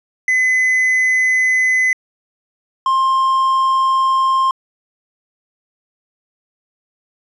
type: tone pair in turn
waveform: triangle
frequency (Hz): 2025 / 1058.5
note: B6 / C6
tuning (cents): +43 / +20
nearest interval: major seventh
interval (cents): 1123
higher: first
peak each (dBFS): -10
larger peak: neither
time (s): 0.28-1.93 / 2.86-4.51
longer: neither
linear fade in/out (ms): 2
effects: resampled to 24000 Hz